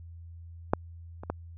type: clicks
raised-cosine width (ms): 1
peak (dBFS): -8 / -26 / -16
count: 3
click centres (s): 0.735 / 1.235 / 1.3
effects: added 84 Hz sine -43 dBFS peak until 1.57 s